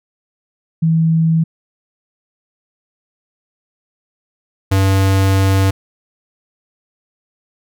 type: tone pair in turn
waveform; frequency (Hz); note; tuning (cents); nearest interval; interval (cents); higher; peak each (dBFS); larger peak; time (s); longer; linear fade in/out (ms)
sine / square; 162.4 / 96.56; E3 / G2; -26 / -26; major sixth; 900; first; -10 / -11; first; 0.82-1.44 / 4.71-5.71; second; 10
effects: none